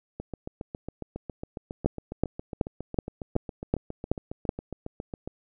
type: two click trains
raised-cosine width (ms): 2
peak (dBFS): -21 / -9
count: 38 / 8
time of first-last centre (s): 0.2-5.275 / 1.86-4.492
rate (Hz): 7.29 / 2.66
effects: none